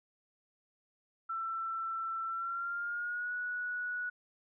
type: tone with pitch glide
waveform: sine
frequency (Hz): 1338 to 1467.6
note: E6 to F#6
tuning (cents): +25 to -15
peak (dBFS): -34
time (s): 1.29-4.1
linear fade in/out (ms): 10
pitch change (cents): +160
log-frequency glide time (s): 2.26-3.33
effects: none